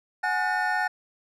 triangle tone cluster, 741 / 838 / 1458 / 1799 Hz, F#5 / G#5 / F#6 / A6, +2 / +15 / -26 / +38 cents, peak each -27 dBFS, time 0.23-0.88 s, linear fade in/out 10 ms, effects none

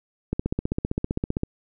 click train, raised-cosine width 3 ms, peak -11 dBFS, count 18, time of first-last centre 0.33-1.434 s, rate 15.4 Hz, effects none

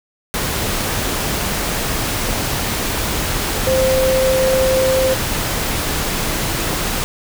sine tone in noise, 523.3 Hz, C5, in tune, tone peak -13 dBFS, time 3.67-5.14 s, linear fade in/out 0 ms, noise pink, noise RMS -20 dBFS, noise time 0.34-7.04 s, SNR +4 dB, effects none

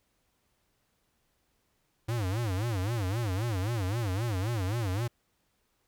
square tone with vibrato, 104.7 Hz, G#2, 15 cents sharp, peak -29 dBFS, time 2.08-5.08 s, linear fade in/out 10 ms, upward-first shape sine, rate 3.8 Hz, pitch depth 250 cents each way, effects pink hiss -74 dBFS RMS until 5.87 s

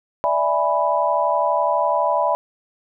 sine chord, E dominant seventh, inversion third, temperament equal, 587.3 / 659.3 / 830.6 / 987.8 Hz, D5 / E5 / G#5 / B5, 0 / 0 / 0 / 0 cents, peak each -22 / -22 / -24 / -20 dBFS, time 0.24-2.35 s, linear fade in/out 0 ms, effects none

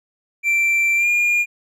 triangle tone with pitch glide, 2349 to 2418 Hz, D7 to D7, 0 to +50 cents, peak -13 dBFS, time 0.43-1.46 s, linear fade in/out 50 ms, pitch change +50 cents, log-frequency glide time 0.96-1.08 s, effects none

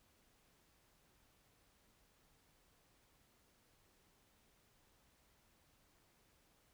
silence, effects pink hiss -73 dBFS RMS until 6.73 s

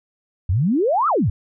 sine exponential two-way sweep, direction up then down, 79.4 to 1363 to 79.4 Hz, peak -15 dBFS, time 0.49-1.3 s, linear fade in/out 5 ms, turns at 1.08 s, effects none

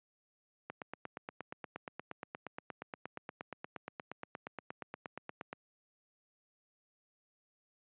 click train, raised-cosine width 0.5 ms, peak -26 dBFS, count 42, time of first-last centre 0.7-5.529 s, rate 8.49 Hz, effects high-pass 150 Hz 12 dB/octave + resampled to 8000 Hz

